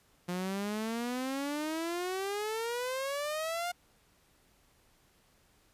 sawtooth exponential sweep, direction up, 175.6 to 716 Hz, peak -29 dBFS, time 0.28-3.72 s, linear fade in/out 10 ms, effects pink hiss -67 dBFS RMS until 5.73 s + resampled to 32000 Hz

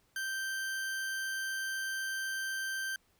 40% pulse tone, 1564 Hz, G6, 4 cents flat, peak -33 dBFS, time 0.16-2.96 s, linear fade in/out 2 ms, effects pink hiss -71 dBFS RMS until 3.19 s

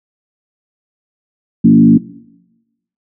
sine tone with frequency modulation, 230 Hz, A#3, 23 cents flat, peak -3 dBFS, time 1.64-1.98 s, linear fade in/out 10 ms, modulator 51.6 Hz, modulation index 1.1, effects noise-tail reverb RT60 1.0 s tail -20 dB re dry

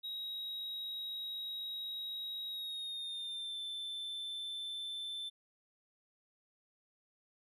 triangle tone with pitch glide, 3813 to 3537 Hz, A#7 to A7, +38 to +8 cents, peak -38 dBFS, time 0.03-5.3 s, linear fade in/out 20 ms, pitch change -130 cents, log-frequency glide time 2.48-3.59 s, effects none

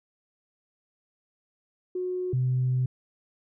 sine tone pair in turn, 364.9 / 127.57 Hz, F#4 / C3, -24 / -43 cents, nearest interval octave + tritone, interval 1819 cents, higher first, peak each -27 / -21 dBFS, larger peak second, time 1.95-2.33 / 2.33-2.86 s, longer second, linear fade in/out 5 ms, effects tanh soft clip ceiling -18 dBFS

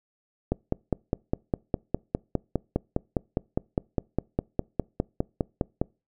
click train, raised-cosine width 2 ms, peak -10 dBFS, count 27, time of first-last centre 0.52-5.815 s, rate 4.91 Hz, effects noise-tail reverb RT60 0.3 s tail -26 dB re dry

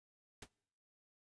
pink noise with exponential decay, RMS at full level -44 dBFS, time 0.42-0.49 s, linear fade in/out 5 ms, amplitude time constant 15 ms, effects noise-tail reverb RT60 0.8 s tail -25 dB re dry + resampled to 22050 Hz

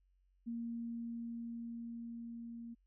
sine tone with level ramp, 233.1 Hz, A#3, in tune, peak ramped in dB -38 to -45 dBFS, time 0.46-2.75 s, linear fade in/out 20 ms, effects added 46 Hz sine -70 dBFS peak until 2.86 s

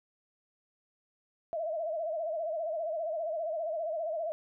sine tone with vibrato, 645 Hz, E5, 38 cents flat, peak -31 dBFS, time 1.53-4.32 s, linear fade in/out 0 ms, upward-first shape sine, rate 15 Hz, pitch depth 100 cents each way, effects none

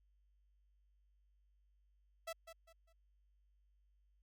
sawtooth tone with echo, 659.3 Hz, E5, in tune, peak -38 dBFS, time 2.27-2.33 s, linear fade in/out 10 ms, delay 200 ms, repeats 3, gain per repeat -10 dB, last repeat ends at 2.93 s, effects added 50 Hz sine -70 dBFS peak until 4.22 s

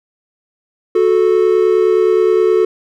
triangle tone pair together, 367.6 / 437.2 Hz, F#4 / A4, -11 / -11 cents, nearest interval minor third, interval 300 cents, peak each -10 dBFS, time 0.95-2.65 s, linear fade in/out 5 ms, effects none

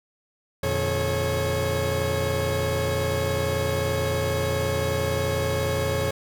40% pulse tone cluster, 87.2 / 118.9 / 149.9 / 426.6 / 547 Hz, F2 / A#2 / D3 / G#4 / C#5, -2 / +35 / +36 / +46 / -23 cents, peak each -28 / -30 / -32 / -29 / -26 dBFS, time 0.63-6.11 s, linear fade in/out 5 ms, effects none

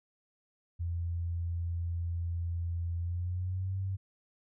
sine tone with pitch glide, 85.3 to 95.75 Hz, F2 to G2, -40 to -40 cents, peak -31 dBFS, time 0.79-3.97 s, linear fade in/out 20 ms, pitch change +200 cents, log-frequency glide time 2.98-3.77 s, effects none

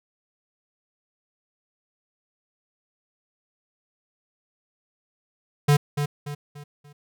square tone with echo, 145.5 Hz, D3, 16 cents flat, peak -15 dBFS, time 5.68-5.77 s, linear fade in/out 10 ms, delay 290 ms, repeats 4, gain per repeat -8 dB, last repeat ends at 6.93 s, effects none

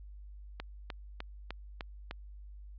click train, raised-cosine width 0.3 ms, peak -23 dBFS, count 6, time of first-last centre 0.6-2.111 s, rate 3.31 Hz, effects added 50 Hz sine -46 dBFS peak until 2.78 s + resampled to 11025 Hz

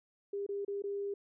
sine tone with dropouts, 401.6 Hz, G4, 42 cents sharp, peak -34 dBFS, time 0.33-1.14 s, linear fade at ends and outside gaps 5 ms, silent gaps 0.465-0.489 / 0.649-0.679 / 0.822-0.838 s, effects none

